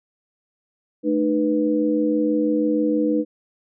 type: tone cluster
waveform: sine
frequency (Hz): 218.3 / 304.5 / 491.1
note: A3 / D#4 / B4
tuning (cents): -13 / -37 / -10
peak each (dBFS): -25 / -19 / -23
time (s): 1.03-3.25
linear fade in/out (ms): 50
effects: none